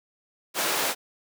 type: high-pass noise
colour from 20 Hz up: pink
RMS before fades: -26 dBFS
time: 0.54-0.95 s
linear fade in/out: 50 ms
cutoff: 460 Hz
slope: 12 dB/octave
effects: none